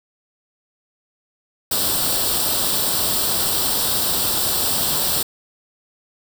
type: noise with comb filter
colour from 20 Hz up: white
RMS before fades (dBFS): -20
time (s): 1.71-5.23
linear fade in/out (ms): 5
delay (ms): 0.23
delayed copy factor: +0.7
effects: none